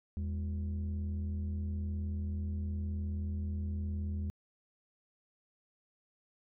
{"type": "tone pair together", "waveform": "sine", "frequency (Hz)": [81.3, 204.9], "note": ["E2", "G#3"], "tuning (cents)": [-23, -23], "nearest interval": "octave + major third", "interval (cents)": 1600, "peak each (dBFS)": [-32, -39], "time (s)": [0.17, 4.3], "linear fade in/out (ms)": 0, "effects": ["tanh soft clip ceiling -30 dBFS"]}